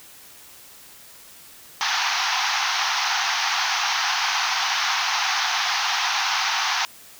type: band-pass noise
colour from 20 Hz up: pink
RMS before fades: -23 dBFS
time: 1.81-6.85 s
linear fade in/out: 0 ms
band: 740 to 6300 Hz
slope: 96 dB/octave
effects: white hiss -46 dBFS RMS until 7.19 s